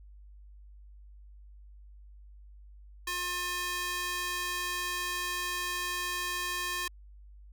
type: tone with high-pass filter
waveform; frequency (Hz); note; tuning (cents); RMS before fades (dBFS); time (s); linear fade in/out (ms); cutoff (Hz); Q
square; 356.7; F4; +37; -34; 3.07-6.88; 5; 1400; 0.88
effects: added 50 Hz sine -49 dBFS peak until 7.52 s